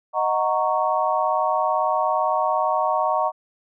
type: chord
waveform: sine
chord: D# minor seventh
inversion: none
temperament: equal with one note detuned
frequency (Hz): 622.3 / 740 / 928 / 1108.7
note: D#5 / F#5 / A#5 / C#6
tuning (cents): 0 / 0 / -8 / 0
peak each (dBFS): -24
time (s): 0.13-3.32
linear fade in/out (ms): 50
effects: none